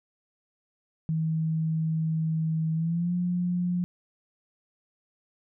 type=tone with pitch glide; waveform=sine; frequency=159.9 to 177.42 Hz; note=D#3 to F3; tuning=+48 to +28 cents; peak=-24 dBFS; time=1.09-3.84 s; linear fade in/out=0 ms; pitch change=+180 cents; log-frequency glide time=2.74-3.14 s; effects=none